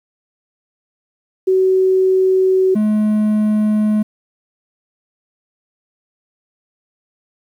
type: tone pair in turn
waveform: sine / triangle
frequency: 376.5 / 212.8 Hz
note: F#4 / G#3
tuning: +30 / +42 cents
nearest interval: minor seventh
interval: 988 cents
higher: first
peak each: -10 dBFS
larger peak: neither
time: 1.47-2.75 / 2.75-4.03 s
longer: neither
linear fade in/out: 10 ms
effects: 8-bit